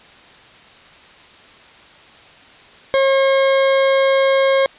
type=tone; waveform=40% pulse; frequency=540 Hz; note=C#5; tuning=45 cents flat; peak=-11 dBFS; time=2.94-4.66 s; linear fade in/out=0 ms; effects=white hiss -44 dBFS RMS until 4.78 s + resampled to 8000 Hz